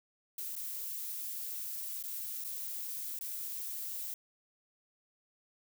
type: noise with dropouts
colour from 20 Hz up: violet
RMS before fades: -40 dBFS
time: 0.38-4.14 s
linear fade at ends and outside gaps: 2 ms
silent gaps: 0.555-0.563 / 2.027-2.037 / 2.44-2.446 / 3.189-3.21 s
effects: none